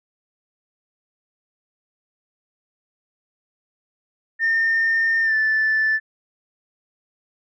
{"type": "tone with pitch glide", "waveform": "sine", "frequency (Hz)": [1815, 1756.2], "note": ["A#6", "A6"], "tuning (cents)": [-47, -4], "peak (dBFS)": -15, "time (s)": [4.39, 6], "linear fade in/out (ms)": 50, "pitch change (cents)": -57, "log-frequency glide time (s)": [5.22, 5.35], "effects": ["tanh soft clip ceiling -13 dBFS"]}